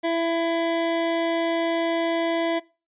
square tone pair together, 332.3 / 668.3 Hz, E4 / E5, +14 / +24 cents, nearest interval octave, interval 1210 cents, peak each -25 dBFS, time 0.03-2.6 s, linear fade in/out 20 ms, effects noise-tail reverb RT60 0.3 s tail -21 dB re dry + resampled to 8000 Hz

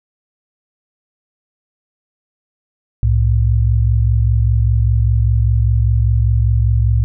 sine tone pair together, 64.95 / 110 Hz, C2 / A2, -12 / 0 cents, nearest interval major sixth, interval 912 cents, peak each -13 / -13 dBFS, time 3.03-7.04 s, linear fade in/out 0 ms, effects none

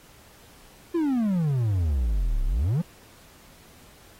triangle exponential two-way sweep, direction down then up, 352.9 to 31.55 to 185.9 Hz, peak -19 dBFS, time 0.94-2.82 s, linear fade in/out 10 ms, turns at 2.44 s, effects pink hiss -53 dBFS RMS until 4.19 s + AAC 48 kbps

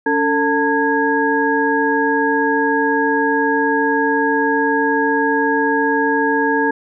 sine tone cluster, 283.7 / 449.2 / 898 / 1650 Hz, C#4 / A4 / A5 / G#6, +40 / +36 / +35 / -12 cents, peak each -19 dBFS, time 0.06-6.71 s, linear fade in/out 5 ms, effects none

